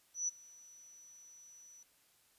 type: tone with ADSR envelope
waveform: sine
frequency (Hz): 5930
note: F#8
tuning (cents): +3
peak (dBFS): -31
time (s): 0.14-1.83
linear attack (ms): 140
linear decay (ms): 18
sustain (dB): -24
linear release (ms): 3
effects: white hiss -70 dBFS RMS until 2.38 s + resampled to 32000 Hz